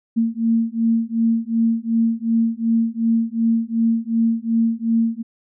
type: beating tone pair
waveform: sine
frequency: 226.8 / 229.5 Hz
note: A#3 / A#3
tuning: -47 / -27 cents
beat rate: 2.7 Hz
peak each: -19 dBFS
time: 0.16-5.23 s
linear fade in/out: 20 ms
effects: none